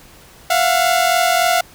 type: tone pair together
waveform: sawtooth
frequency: 679 / 722.5 Hz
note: F5 / F#5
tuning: -49 / -41 cents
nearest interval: minor second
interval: 108 cents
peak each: -12 dBFS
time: 0.5-1.61 s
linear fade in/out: 5 ms
effects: pink hiss -44 dBFS RMS until 1.74 s